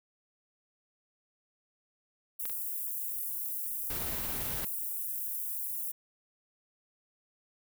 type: high-pass noise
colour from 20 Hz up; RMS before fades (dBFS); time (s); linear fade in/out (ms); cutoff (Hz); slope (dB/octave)
white; -36; 2.39-5.92; 10; 11000; 24
type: clicks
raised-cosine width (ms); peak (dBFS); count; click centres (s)
0.2; -24 / -28; 2; 2.455 / 2.497
type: noise with tremolo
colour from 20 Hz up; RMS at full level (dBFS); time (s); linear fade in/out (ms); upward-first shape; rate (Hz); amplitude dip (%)
pink; -39; 3.9-4.65; 2; triangle; 18; 30
effects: none